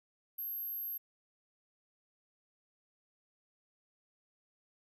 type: tone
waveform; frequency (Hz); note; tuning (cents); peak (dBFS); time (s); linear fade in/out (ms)
sine; 12544; G9; 0; -37; 0.38-0.98; 10
effects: none